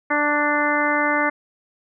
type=harmonic tone with a mistuned harmonic; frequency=294.9 Hz; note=D4; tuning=7 cents sharp; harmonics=1 / 2 / 3 / 4 / 5 / 6 / 7; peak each=-25 / -25 / -25 / -25 / -25 / -25 / -25 dBFS; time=0.1-1.3 s; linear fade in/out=10 ms; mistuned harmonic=4; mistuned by=-17 cents; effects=none